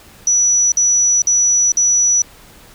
sine tone bursts, 5900 Hz, F#8, 6 cents flat, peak -10 dBFS, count 4, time 0.27-2.22 s, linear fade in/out 2 ms, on 450 ms, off 50 ms, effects pink hiss -43 dBFS RMS until 2.74 s

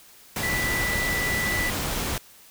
sine tone in noise, 1975.5 Hz, B6, in tune, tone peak -25 dBFS, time 0.43-1.7 s, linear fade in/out 2 ms, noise pink, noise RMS -28 dBFS, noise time 0.36-2.18 s, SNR 0 dB, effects white hiss -51 dBFS RMS until 2.5 s

